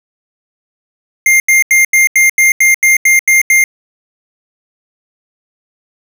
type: tone bursts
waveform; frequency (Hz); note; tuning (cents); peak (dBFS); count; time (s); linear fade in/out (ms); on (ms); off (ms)
square; 2110; C7; +14; -6; 11; 1.26-3.64; 2; 140; 84
effects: none